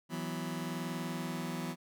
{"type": "chord", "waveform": "sawtooth", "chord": "E suspended second", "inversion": "none", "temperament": "just", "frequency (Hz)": [164.81, 185.42, 247.2], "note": ["E3", "F#3", "B3"], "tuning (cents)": [0, 4, 2], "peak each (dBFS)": [-35, -37, -36], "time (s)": [0.09, 1.76], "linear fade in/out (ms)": 50, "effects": []}